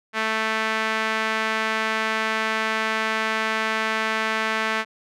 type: tone with band-pass filter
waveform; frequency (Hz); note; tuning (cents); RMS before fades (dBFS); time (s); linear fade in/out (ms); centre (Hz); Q
sawtooth; 220; A3; 0; -24; 0.13-4.85; 50; 1800; 1.4
effects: none